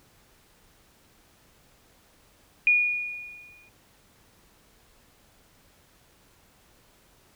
sine tone with exponential decay, 2446 Hz, D#7, 30 cents flat, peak -15 dBFS, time 2.67-3.69 s, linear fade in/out 1 ms, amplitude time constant 220 ms, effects pink hiss -60 dBFS RMS until 7.35 s

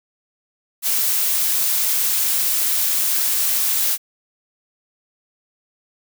blue noise, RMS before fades -19 dBFS, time 0.82-3.98 s, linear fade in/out 50 ms, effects none

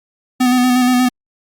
square tone with vibrato, 250.3 Hz, B3, 23 cents sharp, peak -11 dBFS, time 0.4-1.09 s, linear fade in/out 10 ms, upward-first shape square, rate 8.4 Hz, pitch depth 22 cents each way, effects Opus 48 kbps

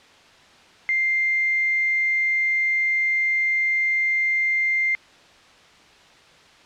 sine tone with quantisation, 2100 Hz, C7, 6 cents sharp, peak -18 dBFS, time 0.89-4.95 s, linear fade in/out 0 ms, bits 7, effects white hiss -50 dBFS RMS until 6.65 s + low-pass 4000 Hz 12 dB/octave

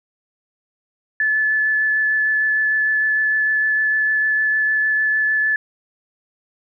sine tone with vibrato, 1732 Hz, A6, 28 cents flat, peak -15 dBFS, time 1.2-5.56 s, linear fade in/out 2 ms, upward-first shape triangle, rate 6.6 Hz, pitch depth 11 cents each way, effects none

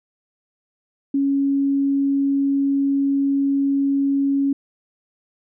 sine tone, 277.2 Hz, C#4, in tune, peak -16 dBFS, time 1.14-4.53 s, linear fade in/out 5 ms, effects none

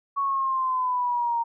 sine exponential sweep, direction down, 1117 to 926 Hz, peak -22 dBFS, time 0.16-1.44 s, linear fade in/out 20 ms, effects none

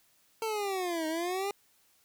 25% pulse linear two-way sweep, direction down then up, 451.6 to 311.1 to 408.2 Hz, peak -27 dBFS, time 0.42-1.51 s, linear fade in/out 2 ms, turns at 1.07 s, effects white hiss -67 dBFS RMS until 2.04 s

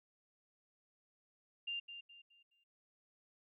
sine tone with echo, 2794 Hz, F7, in tune, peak -38 dBFS, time 1.67-1.8 s, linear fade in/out 10 ms, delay 210 ms, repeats 4, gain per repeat -9 dB, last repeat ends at 2.64 s, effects none

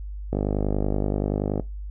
click train, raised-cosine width 2 ms, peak -11 dBFS, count 65, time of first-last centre 0.33-1.597 s, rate 50.5 Hz, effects noise-tail reverb RT60 0.2 s tail -19 dB re dry + added 50 Hz sine -31 dBFS peak until 1.9 s

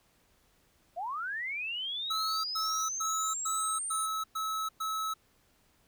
sine linear sweep, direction up, 641 to 9397 Hz, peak -33 dBFS, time 0.96-4.07 s, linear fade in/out 20 ms
square tone bursts, 1296 Hz, E6, 30 cents flat, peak -32 dBFS, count 7, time 2.1-5.14 s, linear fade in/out 10 ms, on 340 ms, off 110 ms
effects pink hiss -68 dBFS RMS until 5.87 s

